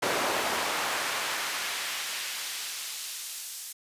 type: noise with high-pass filter sweep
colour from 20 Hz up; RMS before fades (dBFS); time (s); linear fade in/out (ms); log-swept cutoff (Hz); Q
brown; -32; 0.02-3.73; 10; 590 to 7200; 0.7
effects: resampled to 32000 Hz